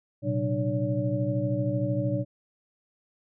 sine tone cluster, 116.9 / 129.9 / 188.2 / 299.3 / 568 Hz, A#2 / C3 / F#3 / D4 / C#5, +5 / -12 / +30 / +33 / +42 cents, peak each -29 / -30 / -34 / -31 / -31 dBFS, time 0.22-2.25 s, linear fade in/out 50 ms, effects none

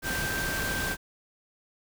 sine tone in noise, 1568 Hz, G6, in tune, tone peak -31 dBFS, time 0.02-0.97 s, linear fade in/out 50 ms, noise pink, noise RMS -32 dBFS, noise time 0.02-0.97 s, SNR -2 dB, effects none

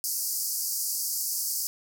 white band-pass noise, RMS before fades -30 dBFS, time 0.04-1.67 s, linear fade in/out 0 ms, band 4600 to 16000 Hz, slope 96 dB/octave, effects none

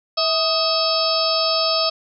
harmonic tone with a mistuned harmonic, 650 Hz, E5, 24 cents flat, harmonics 1 / 2 / 4 / 5 / 6 / 7 / 8, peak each -22 / -24 / -31 / -30 / -27 / -24 / -22 dBFS, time 0.17-1.9 s, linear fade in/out 10 ms, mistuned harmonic 2, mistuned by -71 cents, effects none

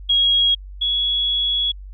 sine tone pair in turn, 3298 / 3360 Hz, G#7 / G#7, -13 / +19 cents, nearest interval unison, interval 32 cents, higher second, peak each -13 / -17 dBFS, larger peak first, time 0.09-0.55 / 0.81-1.72 s, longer second, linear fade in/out 10 ms, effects added 48 Hz sine -33 dBFS peak until 1.93 s

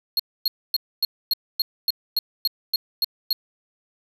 square tone bursts, 4292 Hz, C8, 43 cents sharp, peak -18 dBFS, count 12, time 0.17-3.33 s, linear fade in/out 2 ms, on 25 ms, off 260 ms, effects 8-bit

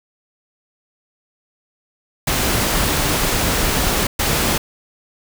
pink noise bursts at uneven times, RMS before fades -18 dBFS, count 2, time 2.27-4.07 / 4.19-4.58 s, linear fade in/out 5 ms, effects none

